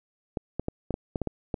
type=clicks; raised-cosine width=2 ms; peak=-15 dBFS; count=9; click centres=0.372 / 0.596 / 0.684 / 0.907 / 0.941 / 1.158 / 1.217 / 1.273 / 1.542 s; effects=none